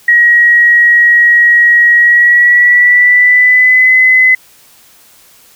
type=tone with pitch glide; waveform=sine; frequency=1900 to 2025 Hz; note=A#6 to B6; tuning=+33 to +43 cents; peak=-3 dBFS; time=0.08-4.35 s; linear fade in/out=5 ms; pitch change=+110 cents; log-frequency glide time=1.97-3.92 s; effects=white hiss -43 dBFS RMS until 5.55 s